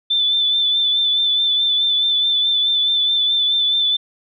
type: tone with vibrato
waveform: sine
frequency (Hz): 3520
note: A7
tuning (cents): 0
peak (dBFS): -14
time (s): 0.1-3.97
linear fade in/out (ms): 10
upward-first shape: sine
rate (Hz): 4.7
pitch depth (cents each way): 30
effects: none